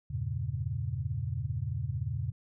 sine chord, E diminished seventh, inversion none, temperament equal with one note detuned, 82.41 / 98 / 115.74 / 138.59 Hz, E2 / G2 / Bb2 / Db3, 0 / 0 / -12 / 0 cents, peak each -38 / -37 / -35 / -36 dBFS, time 0.1-2.32 s, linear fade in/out 10 ms, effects none

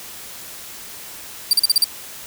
sawtooth tone bursts, 4699 Hz, D8, in tune, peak -8 dBFS, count 6, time 1.51-1.842 s, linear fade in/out 2 ms, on 22 ms, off 40 ms, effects white hiss -36 dBFS RMS until 2.26 s

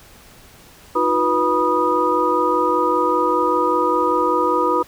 sine tone cluster, 315.2 / 360.3 / 489.9 / 973 / 1237 Hz, D#4 / F#4 / B4 / B5 / D#6, +23 / -46 / -14 / -26 / -10 cents, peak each -24 / -23 / -21 / -20 / -20 dBFS, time 0.95-4.83 s, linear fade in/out 10 ms, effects pink hiss -46 dBFS RMS until 4.87 s

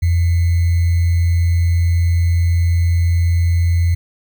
sine tone with sample-and-hold, 85.4 Hz, F2, 38 cents flat, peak -11 dBFS, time 0.02-3.95 s, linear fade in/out 10 ms, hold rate 2100 Hz, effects none

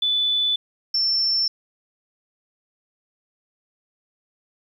sine tone pair in turn, 3485 / 5383 Hz, A7 / E8, -17 / +35 cents, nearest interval minor sixth, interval 752 cents, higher second, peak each -18 dBFS, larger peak neither, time 0.02-0.56 / 0.94-1.48 s, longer neither, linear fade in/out 5 ms, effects 9-bit

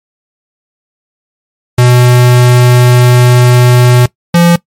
square tone pair in turn, 123.47 / 171.75 Hz, B2 / F3, 0 / -29 cents, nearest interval tritone, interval 571 cents, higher second, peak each -3 dBFS, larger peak neither, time 1.78-4.06 / 4.34-4.56 s, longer first, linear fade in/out 5 ms, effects noise-tail reverb RT60 0.1 s tail -20 dB re dry + MP3 64 kbps

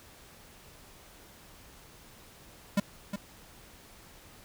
square tone with echo, 200.8 Hz, G3, 42 cents sharp, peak -23 dBFS, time 2.77-2.8 s, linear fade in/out 5 ms, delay 360 ms, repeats 1, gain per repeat -9 dB, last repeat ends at 3.16 s, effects pink hiss -54 dBFS RMS until 4.44 s

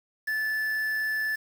triangle tone with quantisation, 1744 Hz, A6, 16 cents flat, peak -24 dBFS, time 0.27-1.36 s, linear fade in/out 10 ms, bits 7, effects none

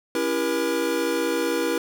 square chord, C# diminished seventh, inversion none, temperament just, 277.2 / 332.6 / 399.1 / 479 Hz, C#4 / E4 / G4 / Bb4, 0 / +16 / +31 / +47 cents, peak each -31 / -27 / -32 / -26 dBFS, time 0.15-1.78 s, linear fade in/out 2 ms, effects none

